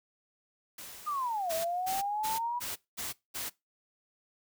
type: noise with exponential decay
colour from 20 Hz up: white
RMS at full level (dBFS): -44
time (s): 0.78-2.85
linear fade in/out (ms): 5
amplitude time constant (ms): 450
type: linear two-way sweep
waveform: sine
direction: down then up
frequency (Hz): 1237 to 642 to 977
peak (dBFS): -30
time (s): 1.06-2.6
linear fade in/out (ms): 20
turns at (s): 1.53
type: noise bursts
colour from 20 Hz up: white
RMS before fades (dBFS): -37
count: 6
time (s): 1.49-3.5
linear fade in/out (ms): 20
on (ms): 160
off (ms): 210
effects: noise-tail reverb RT60 0.2 s tail -21 dB re dry